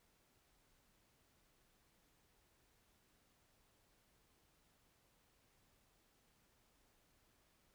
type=silence; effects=pink hiss -75 dBFS RMS until 7.74 s